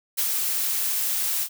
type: noise with ADSR envelope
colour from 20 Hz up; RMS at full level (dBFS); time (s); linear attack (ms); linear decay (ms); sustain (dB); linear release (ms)
blue; -23; 0.17-1.49; 20; 71; -2; 67
effects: none